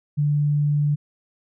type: tone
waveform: sine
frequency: 146.83 Hz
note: D3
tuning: in tune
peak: -17 dBFS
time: 0.17-0.96 s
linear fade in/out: 20 ms
effects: none